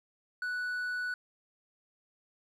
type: tone with hard clipping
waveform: sine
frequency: 1480 Hz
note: F#6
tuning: in tune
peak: -33 dBFS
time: 0.42-1.14 s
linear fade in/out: 2 ms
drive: 3 dB
effects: none